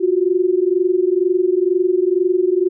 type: tone pair together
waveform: sine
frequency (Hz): 352.9 / 375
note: F4 / F#4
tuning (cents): +18 / +23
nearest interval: minor second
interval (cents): 105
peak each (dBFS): -16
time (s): 0-2.69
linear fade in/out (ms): 20
effects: none